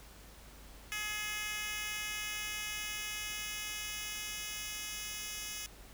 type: tone with high-pass filter sweep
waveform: 10% pulse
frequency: 422.2 Hz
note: G#4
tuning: 29 cents sharp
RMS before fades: -40 dBFS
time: 0.92-5.66 s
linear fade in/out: 0 ms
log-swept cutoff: 2200 to 3900 Hz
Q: 1.1
effects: added 50 Hz sine -55 dBFS peak until 5.93 s + pink hiss -56 dBFS RMS until 5.93 s